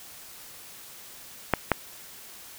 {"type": "clicks", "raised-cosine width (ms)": 0.5, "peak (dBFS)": -4, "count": 2, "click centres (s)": [1.537, 1.717], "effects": ["white hiss -46 dBFS RMS until 2.58 s"]}